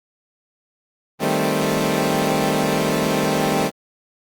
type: chord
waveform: 15% pulse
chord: A half-diminished seventh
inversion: second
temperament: equal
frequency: 155.56 / 196 / 220 / 261.6 Hz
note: Eb3 / G3 / A3 / C4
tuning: 0 / 0 / 0 / 0 cents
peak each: -17 dBFS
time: 1.19-3.71 s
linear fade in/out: 50 ms
effects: Opus 24 kbps